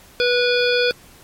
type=harmonic tone; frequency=489.4 Hz; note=B4; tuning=16 cents flat; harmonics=1 / 3 / 5 / 7 / 9 / 10; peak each=-17 / -22 / -24 / -25 / -27 / -27 dBFS; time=0.2-0.91 s; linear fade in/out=0 ms; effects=pink hiss -47 dBFS RMS until 1.23 s + MP3 64 kbps